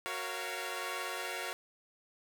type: chord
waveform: 10% pulse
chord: Gb major seventh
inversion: none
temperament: equal with one note detuned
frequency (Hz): 370 / 466.2 / 554.4 / 688.8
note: Gb4 / Bb4 / Db5 / F5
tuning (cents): 0 / 0 / 0 / -24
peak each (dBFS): -34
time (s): 0.06-1.53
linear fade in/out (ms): 0
effects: none